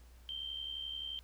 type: tone with amplitude modulation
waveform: sine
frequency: 3136 Hz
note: G7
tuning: in tune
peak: -36 dBFS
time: 0.29-1.19 s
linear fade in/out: 0 ms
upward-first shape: sine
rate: 71.5 Hz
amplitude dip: 65%
effects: added 60 Hz sine -55 dBFS peak until 1.23 s + pink hiss -66 dBFS RMS until 1.23 s